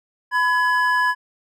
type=tone pair together; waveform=triangle; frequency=1001.3 / 1689 Hz; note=B5 / G#6; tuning=+24 / +29 cents; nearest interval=major sixth; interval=905 cents; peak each=-17 dBFS; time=0.31-1.15 s; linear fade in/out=50 ms; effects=none